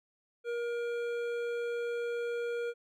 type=tone with hard clipping; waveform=sine; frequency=473.6 Hz; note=A#4; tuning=27 cents sharp; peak=-34 dBFS; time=0.44-2.74 s; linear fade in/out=50 ms; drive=11 dB; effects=none